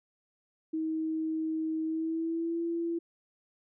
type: tone with pitch glide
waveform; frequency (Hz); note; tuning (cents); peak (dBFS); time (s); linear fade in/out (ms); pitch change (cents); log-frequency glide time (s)
sine; 317.8 to 336.7; D#4 to E4; +37 to +37; -29; 0.73-2.99; 10; +100; 1.84-2.61
effects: none